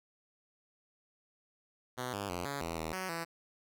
5% pulse tone with pitch steps, 125.8 / 100.6 / 88.1 / 140.9 / 83.4 / 80 / 186.9 / 166.7 Hz, B2 / G2 / F2 / C#3 / E2 / D#2 / F#3 / E3, +32 / +45 / +16 / +29 / +21 / +49 / +18 / +20 cents, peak -25 dBFS, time 1.97-3.25 s, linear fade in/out 20 ms, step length 160 ms, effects none

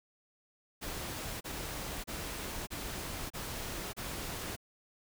pink noise bursts, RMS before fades -40 dBFS, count 6, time 0.81-4.565 s, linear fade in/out 20 ms, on 600 ms, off 31 ms, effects none

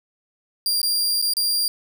sawtooth tone with dropouts, 4773 Hz, D8, 27 cents sharp, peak -16 dBFS, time 0.66-1.68 s, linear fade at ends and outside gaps 1 ms, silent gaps 0.816-0.83 / 1.216-1.224 / 1.336-1.368 s, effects none

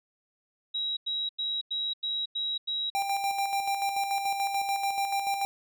sine tone bursts, 3851 Hz, B7, 44 cents flat, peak -28 dBFS, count 7, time 0.74-2.902 s, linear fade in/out 10 ms, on 230 ms, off 92 ms
square tone with tremolo, 792 Hz, G5, 18 cents sharp, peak -26 dBFS, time 2.95-5.45 s, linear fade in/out 0 ms, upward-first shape square, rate 6.9 Hz, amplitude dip 45%
effects none

